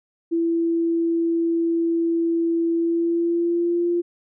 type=tone with pitch glide; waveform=sine; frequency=333.9 to 346.3 Hz; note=E4 to F4; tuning=+22 to -15 cents; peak=-18 dBFS; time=0.31-4.02 s; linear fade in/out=20 ms; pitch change=+63 cents; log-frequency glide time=2.73-3.89 s; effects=none